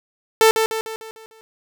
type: tone with echo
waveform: sawtooth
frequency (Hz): 443.7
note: A4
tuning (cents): +14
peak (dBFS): -6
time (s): 0.41-0.51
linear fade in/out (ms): 0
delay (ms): 150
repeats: 6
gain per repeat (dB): -6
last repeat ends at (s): 1.41
effects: none